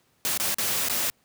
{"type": "noise with dropouts", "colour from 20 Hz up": "white", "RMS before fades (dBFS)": -26, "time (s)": [0.25, 1.1], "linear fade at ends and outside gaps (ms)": 0, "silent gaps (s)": [[0.375, 0.399], [0.544, 0.584], [0.885, 0.897]], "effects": ["pink hiss -66 dBFS RMS until 1.24 s", "high-pass 80 Hz 12 dB/octave"]}